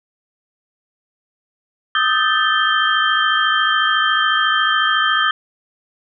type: tone cluster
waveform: sine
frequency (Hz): 1227 / 1281 / 1561 / 1756 / 3152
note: D#6 / E6 / G6 / A6 / G7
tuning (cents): -25 / -50 / -8 / -4 / +9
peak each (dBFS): -20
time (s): 1.95-5.31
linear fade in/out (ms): 2
effects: none